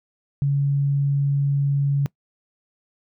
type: tone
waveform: sine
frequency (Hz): 140.7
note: C#3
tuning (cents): +26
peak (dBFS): -17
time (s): 0.42-2.06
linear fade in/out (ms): 0
effects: noise-tail reverb RT60 0.1 s tail -22 dB re dry